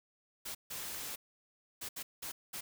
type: noise bursts at uneven times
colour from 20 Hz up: white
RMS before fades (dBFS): -42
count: 6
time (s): 0.45-0.55 / 0.7-1.16 / 1.81-1.89 / 1.96-2.03 / 2.22-2.32 / 2.53-2.61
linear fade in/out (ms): 10
effects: none